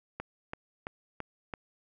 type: click train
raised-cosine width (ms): 0.5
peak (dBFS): -21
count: 5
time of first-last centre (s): 0.2-1.538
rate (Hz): 2.99
effects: none